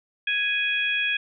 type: harmonic tone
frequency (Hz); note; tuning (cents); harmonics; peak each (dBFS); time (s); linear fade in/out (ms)
830.6; G#5; 0; 2 / 3 / 4; -27 / -24 / -29; 0.27-1.17; 5
effects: none